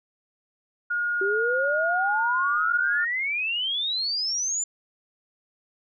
sine tone, 1431 Hz, F6, 42 cents sharp, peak -23 dBFS, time 0.9-3.05 s, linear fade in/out 10 ms
sine exponential sweep, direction up, 380.3 to 7220 Hz, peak -24 dBFS, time 1.21-4.64 s, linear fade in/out 5 ms
effects none

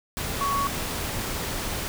sine tone in noise, 1118 Hz, C#6, 14 cents sharp, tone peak -23 dBFS, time 0.41-0.67 s, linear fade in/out 0 ms, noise pink, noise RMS -30 dBFS, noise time 0.17-1.88 s, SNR +4 dB, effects none

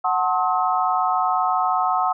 sine chord, F# diminished seventh, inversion none, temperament just, 740 / 888 / 1065.6 / 1278.7 Hz, F#5 / A5 / C6 / Eb6, 0 / +16 / +31 / +47 cents, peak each -21 / -26 / -24 / -23 dBFS, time 0.04-2.13 s, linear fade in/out 10 ms, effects none

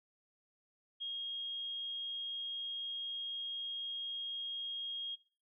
sine tone, 3258 Hz, G#7, 34 cents flat, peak -38 dBFS, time 1-5.16 s, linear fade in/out 20 ms, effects noise-tail reverb RT60 0.4 s tail -20 dB re dry

